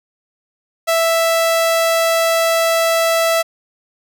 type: tone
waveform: sawtooth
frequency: 660 Hz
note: E5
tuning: 2 cents sharp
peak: -9 dBFS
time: 0.87-3.43 s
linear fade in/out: 20 ms
effects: none